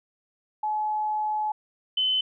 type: tone pair in turn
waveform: sine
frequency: 853 / 3040 Hz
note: G#5 / F#7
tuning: +46 / +46 cents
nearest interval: octave + minor seventh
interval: 2200 cents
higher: second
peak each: -24 / -21 dBFS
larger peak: second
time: 0.63-1.52 / 1.97-2.21 s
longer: first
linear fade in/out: 5 ms
effects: none